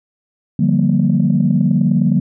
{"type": "chord", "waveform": "sine", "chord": "G minor seventh", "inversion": "second", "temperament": "just", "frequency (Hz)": [147, 176.4, 196, 235.2], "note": ["D3", "F3", "G3", "Bb3"], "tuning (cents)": [2, 18, 0, 16], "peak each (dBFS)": -16, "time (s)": [0.59, 2.2], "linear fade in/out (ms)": 5, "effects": ["tanh soft clip ceiling -3 dBFS"]}